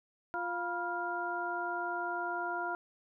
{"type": "harmonic tone with a mistuned harmonic", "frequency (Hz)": 350, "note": "F4", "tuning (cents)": 4, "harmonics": [1, 2, 3, 4], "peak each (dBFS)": [-41, -38, -39, -37], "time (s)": [0.34, 2.75], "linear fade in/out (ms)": 0, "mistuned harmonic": 3, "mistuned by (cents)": -130, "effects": []}